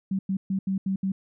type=tone bursts at uneven times; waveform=sine; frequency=192.3 Hz; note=G3; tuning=33 cents flat; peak=-23 dBFS; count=6; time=0.11-0.19 / 0.29-0.37 / 0.5-0.59 / 0.67-0.78 / 0.86-0.96 / 1.03-1.12 s; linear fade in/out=5 ms; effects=none